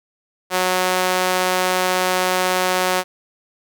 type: tone with high-pass filter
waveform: sawtooth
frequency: 183.7 Hz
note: F#3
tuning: 12 cents flat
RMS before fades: -19 dBFS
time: 0.5-3.04 s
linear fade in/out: 50 ms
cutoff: 570 Hz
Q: 0.86
effects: none